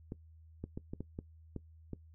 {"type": "clicks", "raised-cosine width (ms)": 3, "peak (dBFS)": -27, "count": 8, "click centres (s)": [0.121, 0.64, 0.775, 0.935, 1.006, 1.189, 1.563, 1.933], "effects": ["noise-tail reverb RT60 0.1 s tail -19 dB re dry", "added 80 Hz sine -55 dBFS peak until 2.14 s"]}